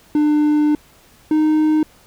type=tone pair in turn; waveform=triangle; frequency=299.4 / 308.9 Hz; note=D4 / D#4; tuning=+33 / -12 cents; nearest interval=minor second; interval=55 cents; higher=second; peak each=-10 dBFS; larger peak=neither; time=0.15-0.75 / 1.31-1.83 s; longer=first; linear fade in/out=2 ms; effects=pink hiss -50 dBFS RMS until 2.06 s